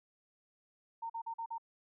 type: tone bursts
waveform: sine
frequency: 915 Hz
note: A#5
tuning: 32 cents flat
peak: -37 dBFS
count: 5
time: 1.02-1.582 s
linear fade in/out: 10 ms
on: 78 ms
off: 43 ms
effects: none